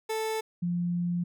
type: tone pair in turn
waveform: 30% pulse / sine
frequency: 440 / 174.61 Hz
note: A4 / F3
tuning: 0 / 0 cents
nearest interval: octave + major third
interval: 1600 cents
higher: first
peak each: -26 dBFS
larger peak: neither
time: 0.09-0.41 / 0.62-1.24 s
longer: second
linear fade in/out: 10 ms
effects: none